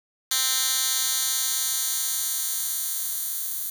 10% pulse tone with high-pass filter sweep, 261.5 Hz, C4, 1 cent flat, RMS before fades -26 dBFS, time 0.31-3.7 s, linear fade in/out 5 ms, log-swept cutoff 4100 to 12000 Hz, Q 0.77, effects none

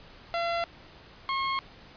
sawtooth tone pair in turn, 681 / 1081 Hz, F5 / C#6, -44 / -44 cents, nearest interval minor sixth, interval 800 cents, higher second, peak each -23 dBFS, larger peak neither, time 0.34-0.64 / 1.29-1.59 s, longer neither, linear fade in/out 0 ms, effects pink hiss -51 dBFS RMS until 1.96 s + resampled to 11025 Hz

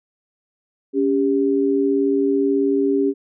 sine tone pair together, 279.5 / 397.8 Hz, C#4 / G4, +14 / +25 cents, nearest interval tritone, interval 611 cents, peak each -18 dBFS, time 0.93-3.14 s, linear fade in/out 50 ms, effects none

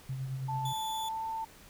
sine tone with tremolo, 132.3 Hz, C3, 20 cents sharp, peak -32 dBFS, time 0.09-0.73 s, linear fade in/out 5 ms, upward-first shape sine, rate 9.1 Hz, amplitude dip 40%
sine tone with pitch glide, 880 to 892.8 Hz, A5 to A5, 0 to +25 cents, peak -33 dBFS, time 0.48-1.45 s, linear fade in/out 10 ms, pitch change +25 cents, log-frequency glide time 0.85-1.31 s
sawtooth tone, 3461 Hz, A7, 29 cents flat, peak -36 dBFS, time 0.65-1.09 s, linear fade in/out 5 ms
effects pink hiss -55 dBFS RMS until 1.69 s

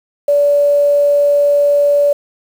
sine tone with quantisation, 576 Hz, D5, 34 cents flat, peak -8 dBFS, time 0.28-2.13 s, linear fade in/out 5 ms, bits 6, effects none

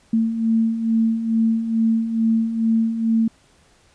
sine beating tone pair, 223.5 / 225.8 Hz, A3 / A3, +27 / +45 cents, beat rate 2.3 Hz, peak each -24 / -17 dBFS, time 0.13-3.28 s, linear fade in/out 5 ms, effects pink hiss -56 dBFS RMS until 3.94 s + resampled to 22050 Hz

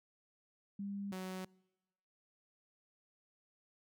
sine / sawtooth tone pair in turn, 200 / 186.42 Hz, G3 / F#3, +35 / +13 cents, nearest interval minor second, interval 122 cents, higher first, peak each -39 / -37 dBFS, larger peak second, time 0.79-1.12 / 1.12-1.45 s, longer neither, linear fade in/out 5 ms, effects noise-tail reverb RT60 1.0 s tail -26 dB re dry

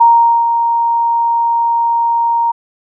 sine tone with ADSR envelope, 932.3 Hz, A#5, in tune, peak -3 dBFS, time 0-2.52 s, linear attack 12 ms, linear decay 440 ms, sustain -7 dB, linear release 13 ms, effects none

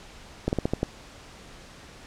slowing click train, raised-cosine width 2 ms, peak -10 dBFS, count 6, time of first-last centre 0.48-0.831 s, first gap 49 ms, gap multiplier 1.18, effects pink hiss -47 dBFS RMS until 2.06 s + low-pass 7000 Hz 12 dB/octave

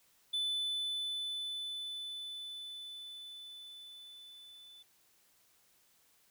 triangle tone with level ramp, 3500 Hz, A7, 10 cents flat, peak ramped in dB -30 to -52 dBFS, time 0.33-4.83 s, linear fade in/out 10 ms, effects white hiss -69 dBFS RMS until 6.3 s

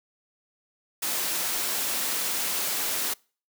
white noise, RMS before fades -28 dBFS, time 1.02-3.14 s, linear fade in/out 10 ms, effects noise-tail reverb RT60 0.4 s tail -26 dB re dry + high-pass 200 Hz 12 dB/octave

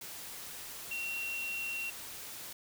sine tone in noise, 2737 Hz, F7, 36 cents flat, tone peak -35 dBFS, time 0.91-1.9 s, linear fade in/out 5 ms, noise white, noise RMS -45 dBFS, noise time 0.01-2.53 s, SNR +7 dB, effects none

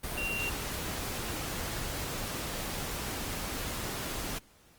sine tone in noise, 2758 Hz, F7, 22 cents flat, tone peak -32 dBFS, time 0.17-0.5 s, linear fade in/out 10 ms, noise pink, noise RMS -36 dBFS, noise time 0.03-4.39 s, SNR +1 dB, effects pink hiss -61 dBFS RMS until 4.78 s + Opus 32 kbps

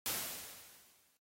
white noise with exponential decay, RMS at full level -35 dBFS, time 0.06-1.17 s, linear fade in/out 0 ms, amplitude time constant 240 ms, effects high-pass 60 Hz 12 dB/octave + AAC 48 kbps

